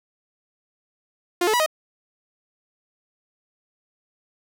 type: tone with pitch steps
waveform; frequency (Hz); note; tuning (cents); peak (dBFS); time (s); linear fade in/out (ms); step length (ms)
sawtooth; 352.1 / 432.6 / 975 / 624; F4 / A4 / B5 / D#5; +14 / -29 / -23 / +5; -14; 1.41-1.662; 5; 63
effects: none